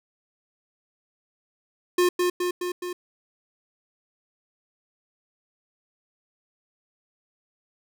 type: tone with echo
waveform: square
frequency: 357.1 Hz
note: F4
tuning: 39 cents sharp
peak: -18 dBFS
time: 1.98-2.09 s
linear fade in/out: 5 ms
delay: 210 ms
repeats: 4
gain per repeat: -3 dB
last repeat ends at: 2.93 s
effects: none